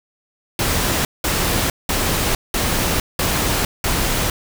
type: noise bursts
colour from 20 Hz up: pink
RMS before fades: -19 dBFS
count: 6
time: 0.59-4.3 s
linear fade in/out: 2 ms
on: 460 ms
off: 190 ms
effects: none

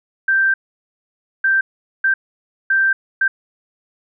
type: tone bursts at uneven times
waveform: sine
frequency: 1568 Hz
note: G6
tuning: in tune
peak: -12 dBFS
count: 5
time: 0.28-0.54 / 1.44-1.61 / 2.04-2.14 / 2.7-2.93 / 3.21-3.28 s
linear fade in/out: 5 ms
effects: none

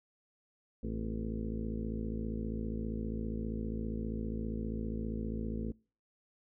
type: harmonic tone with a mistuned harmonic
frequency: 55 Hz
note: A1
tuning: in tune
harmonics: 1 / 2 / 3 / 4 / 5 / 6 / 7 / 8 / 9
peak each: -39 / -43 / -45 / -39 / -46 / -47 / -49 / -47 / -51 dBFS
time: 0.83-5.72 s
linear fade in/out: 5 ms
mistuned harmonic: 5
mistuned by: -76 cents
effects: noise-tail reverb RT60 0.4 s tail -26 dB re dry

